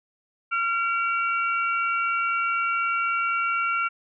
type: tone cluster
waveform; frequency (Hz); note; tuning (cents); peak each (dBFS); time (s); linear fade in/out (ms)
sine; 1376 / 2285 / 2745; F6 / D7 / F7; -26 / -48 / -31; -23 / -30 / -31; 0.51-3.89; 20
effects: none